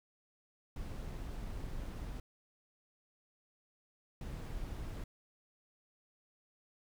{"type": "noise bursts at uneven times", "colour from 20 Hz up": "brown", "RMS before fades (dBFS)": -42, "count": 2, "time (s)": [[0.76, 2.2], [4.21, 5.04]], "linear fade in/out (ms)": 2, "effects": []}